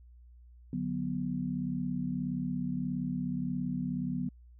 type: chord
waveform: sine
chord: B minor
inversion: first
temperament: just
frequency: 148.16 / 185.21 / 246.9 Hz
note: D3 / F#3 / B3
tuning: +16 / +2 / 0 cents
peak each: -37 / -35 / -34 dBFS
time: 0.73-4.29 s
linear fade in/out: 2 ms
effects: added 60 Hz sine -52 dBFS peak until 4.59 s